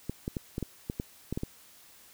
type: clicks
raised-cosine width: 3 ms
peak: -19 dBFS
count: 10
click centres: 0.096 / 0.279 / 0.368 / 0.581 / 0.627 / 0.899 / 0.999 / 1.326 / 1.375 / 1.434 s
effects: white hiss -56 dBFS RMS until 2.13 s